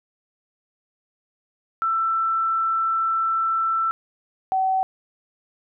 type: tone pair in turn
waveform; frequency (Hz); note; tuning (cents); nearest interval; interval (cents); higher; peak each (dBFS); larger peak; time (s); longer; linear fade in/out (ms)
sine; 1333 / 759.8; E6 / F#5; +19 / +46; minor seventh; 973; first; -19 / -18; second; 1.82-3.91 / 4.52-4.83; first; 0
effects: none